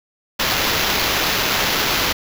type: noise with sample-and-hold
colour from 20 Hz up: violet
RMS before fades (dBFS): -19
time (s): 0.39-2.13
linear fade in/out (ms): 10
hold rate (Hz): 8820
effects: none